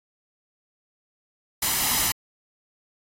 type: noise with comb filter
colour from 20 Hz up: white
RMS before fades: -23 dBFS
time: 1.62-2.12 s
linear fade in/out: 5 ms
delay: 0.99 ms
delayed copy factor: +0.5
effects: AAC 48 kbps